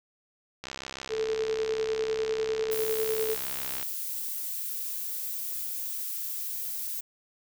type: click train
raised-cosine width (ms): 0.2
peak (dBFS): -19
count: 213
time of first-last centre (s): 0.64-3.828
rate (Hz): 66.5
type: tone with tremolo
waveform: sine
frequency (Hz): 440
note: A4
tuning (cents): 0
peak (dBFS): -25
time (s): 1.09-3.37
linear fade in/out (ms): 50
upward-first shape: square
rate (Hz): 10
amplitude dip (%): 35
type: noise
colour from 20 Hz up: violet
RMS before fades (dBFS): -34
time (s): 2.71-7.01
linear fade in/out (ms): 10
effects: none

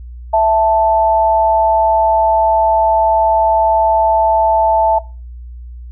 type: tone pair together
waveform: sine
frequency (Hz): 659.6 / 880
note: E5 / A5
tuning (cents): +1 / 0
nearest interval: perfect fourth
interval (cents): 499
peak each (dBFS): -11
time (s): 0.33-4.99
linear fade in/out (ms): 10
effects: noise-tail reverb RT60 0.3 s tail -19 dB re dry + added 60 Hz sine -28 dBFS peak until 5.91 s

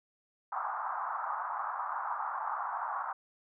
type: band-pass noise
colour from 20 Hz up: white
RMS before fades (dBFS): -36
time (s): 0.52-3.13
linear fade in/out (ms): 5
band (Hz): 770 to 1300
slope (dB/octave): 48
effects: none

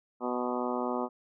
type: harmonic tone with a mistuned harmonic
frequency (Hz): 123.8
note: B2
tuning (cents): +5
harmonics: 2 / 3 / 4 / 5 / 6 / 7 / 8 / 9 / 10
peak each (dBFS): -34 / -36 / -37 / -38 / -39 / -39 / -40 / -41 / -41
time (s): 0.2-1.09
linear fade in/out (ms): 50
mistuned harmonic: 9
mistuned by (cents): -23
effects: none

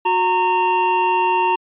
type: tone pair together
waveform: square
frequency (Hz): 364.9 / 919.5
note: F#4 / A#5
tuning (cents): -24 / -24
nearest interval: octave + major third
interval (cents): 1600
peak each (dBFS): -23 / -16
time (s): 0.05-1.56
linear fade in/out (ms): 10
effects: resampled to 8000 Hz

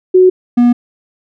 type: tone pair in turn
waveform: sine / triangle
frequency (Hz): 369.4 / 241.6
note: F#4 / B3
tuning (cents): -3 / -38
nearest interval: perfect fifth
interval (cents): 735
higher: first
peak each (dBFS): -3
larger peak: neither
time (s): 0.14-0.3 / 0.57-0.73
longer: neither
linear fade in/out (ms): 10
effects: none

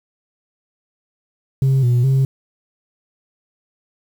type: tone with vibrato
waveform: sine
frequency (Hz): 127.8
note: C3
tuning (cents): -40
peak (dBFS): -9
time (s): 1.62-2.25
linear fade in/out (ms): 2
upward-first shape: square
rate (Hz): 2.4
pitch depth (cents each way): 83
effects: tanh soft clip ceiling -11 dBFS + 7-bit

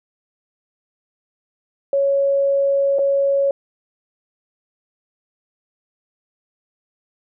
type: tone with dropouts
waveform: sine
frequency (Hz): 555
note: C#5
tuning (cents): +2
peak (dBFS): -14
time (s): 1.93-3.51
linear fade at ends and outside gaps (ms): 2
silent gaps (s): 2.986-2.991
effects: none

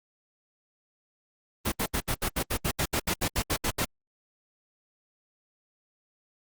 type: noise bursts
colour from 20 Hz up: pink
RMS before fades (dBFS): -27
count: 16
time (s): 1.65-3.851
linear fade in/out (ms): 10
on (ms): 71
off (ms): 71
effects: Opus 32 kbps

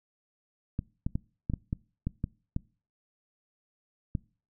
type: clicks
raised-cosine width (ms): 5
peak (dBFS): -17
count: 10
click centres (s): 0.791 / 1.065 / 1.155 / 1.499 / 1.537 / 1.729 / 2.07 / 2.241 / 2.564 / 4.152
effects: noise-tail reverb RT60 0.4 s tail -24 dB re dry

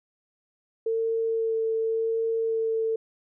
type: tone with vibrato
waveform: sine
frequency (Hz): 449.9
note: A4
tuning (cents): +39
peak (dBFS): -23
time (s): 0.86-2.96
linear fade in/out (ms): 5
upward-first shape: sine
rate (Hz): 0.88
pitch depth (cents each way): 11
effects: none

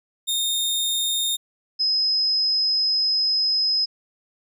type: tone pair in turn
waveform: sawtooth / sine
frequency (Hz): 3667 / 5084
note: A#7 / D#8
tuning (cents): -29 / +36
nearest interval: tritone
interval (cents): 565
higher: second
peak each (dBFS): -18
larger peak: neither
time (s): 0.27-1.37 / 1.79-3.86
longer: second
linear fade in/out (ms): 20
effects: none

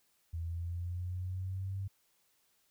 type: linear sweep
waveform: sine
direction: up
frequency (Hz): 82.41 to 98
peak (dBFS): -35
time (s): 0.33-1.88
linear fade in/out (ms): 10
effects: white hiss -73 dBFS RMS until 2.7 s

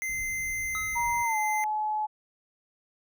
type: tone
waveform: square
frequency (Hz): 2075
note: C7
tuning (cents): -15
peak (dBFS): -30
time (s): 0.02-1.64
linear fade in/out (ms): 0
type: low-pass noise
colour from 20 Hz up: pink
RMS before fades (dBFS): -46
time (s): 0.09-1.24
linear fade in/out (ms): 5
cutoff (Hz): 130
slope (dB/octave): 12
type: tone with exponential decay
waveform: square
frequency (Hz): 1284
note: E6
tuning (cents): -46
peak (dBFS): -33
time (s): 0.75-1.19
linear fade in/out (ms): 0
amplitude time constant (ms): 94
type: tone with pitch glide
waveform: sine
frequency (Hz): 948 to 854.4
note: A#5 to G#5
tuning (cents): +29 to +49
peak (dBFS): -26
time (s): 0.95-2.07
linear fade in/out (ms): 20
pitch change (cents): -180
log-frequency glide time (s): 1.24-1.37
effects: none

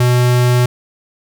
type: tone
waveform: square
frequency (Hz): 123.47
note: B2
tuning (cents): 0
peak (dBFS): -10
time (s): 0-0.66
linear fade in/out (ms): 5
effects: none

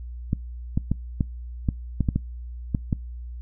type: clicks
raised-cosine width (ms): 5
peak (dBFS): -9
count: 10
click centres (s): 0.331 / 0.775 / 0.916 / 1.208 / 1.688 / 2.007 / 2.088 / 2.16 / 2.748 / 2.928
effects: noise-tail reverb RT60 0.2 s tail -25 dB re dry + added 60 Hz sine -33 dBFS peak until 3.41 s

